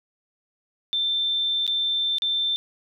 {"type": "tone with dropouts", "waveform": "sine", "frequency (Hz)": 3560, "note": "A7", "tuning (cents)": 20, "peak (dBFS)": -21, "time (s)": [0.93, 2.56], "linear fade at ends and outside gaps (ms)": 0, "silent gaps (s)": [[1.666, 1.677], [2.184, 2.221]], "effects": []}